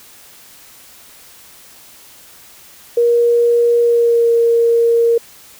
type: tone with pitch glide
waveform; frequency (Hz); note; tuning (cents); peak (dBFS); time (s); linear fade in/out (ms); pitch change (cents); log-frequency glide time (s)
sine; 473.3 to 465.7; A#4 to A#4; +26 to -2; -9; 2.97-5.18; 5; -28; 3.8-4.31
effects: white hiss -42 dBFS RMS until 5.59 s